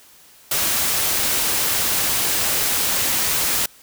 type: noise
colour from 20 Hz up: white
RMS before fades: -20 dBFS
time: 0.51-3.66 s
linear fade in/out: 5 ms
effects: white hiss -49 dBFS RMS until 3.82 s